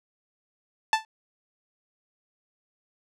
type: tone with exponential decay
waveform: sawtooth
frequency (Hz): 880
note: A5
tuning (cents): 0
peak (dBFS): -11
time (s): 0.93-1.05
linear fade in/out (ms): 1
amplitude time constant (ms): 26
effects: low-pass 6000 Hz 12 dB/octave